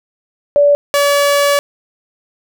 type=tone pair in turn; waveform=sine / sawtooth; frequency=577 / 571 Hz; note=D5 / D5; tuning=-31 / -49 cents; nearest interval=unison; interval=18 cents; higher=first; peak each=-6 dBFS; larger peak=neither; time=0.56-0.75 / 0.94-1.59 s; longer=second; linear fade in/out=0 ms; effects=none